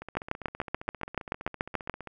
two click trains, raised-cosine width 0.5 ms, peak -24 / -12 dBFS, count 32 / 13, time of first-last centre 0.02-2.073 / 0.17-1.897 s, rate 15.1 / 6.95 Hz, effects none

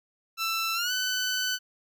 15% pulse tone with pitch glide, 1333 to 1504.9 Hz, E6 to F#6, +19 to +29 cents, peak -20 dBFS, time 0.37-1.59 s, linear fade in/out 50 ms, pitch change +210 cents, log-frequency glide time 0.74-0.92 s, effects none

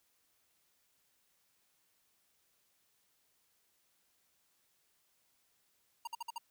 square tone bursts, 934 Hz, A#5, 3 cents sharp, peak -39 dBFS, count 5, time 6.05-6.382 s, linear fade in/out 5 ms, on 24 ms, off 53 ms, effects white hiss -75 dBFS RMS until 6.5 s

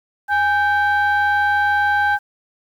sine tone pair together, 822.1 / 1560 Hz, G#5 / G6, -18 / -9 cents, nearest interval major seventh, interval 1109 cents, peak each -15 dBFS, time 0.28-2.19 s, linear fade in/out 50 ms, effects tanh soft clip ceiling -11 dBFS + 8-bit

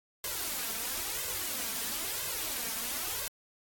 white noise with flanger, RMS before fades -35 dBFS, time 0.24-3.28 s, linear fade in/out 2 ms, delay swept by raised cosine 1.9 to 4.5 ms, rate 1 Hz, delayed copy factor +0.8, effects AAC 64 kbps

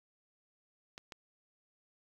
clicks, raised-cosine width 0.2 ms, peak -28 dBFS, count 2, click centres 0.979 / 1.122 s, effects 9-bit

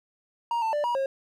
triangle tone with pitch steps, 939 / 891 / 590 / 959 / 540 Hz, A#5 / A5 / D5 / A#5 / C#5, +12 / +22 / +8 / +49 / -45 cents, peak -22 dBFS, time 0.51-1.06 s, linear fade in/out 2 ms, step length 110 ms, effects none

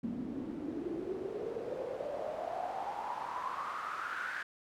pink noise with band-pass filter sweep, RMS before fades -39 dBFS, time 0.03-4.43 s, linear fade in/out 5 ms, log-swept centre 230 to 1600 Hz, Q 7.4, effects none

